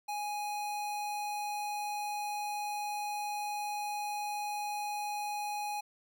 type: tone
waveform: square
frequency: 830.6 Hz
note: G#5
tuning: in tune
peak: -35 dBFS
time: 0.08-5.81 s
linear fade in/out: 10 ms
effects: none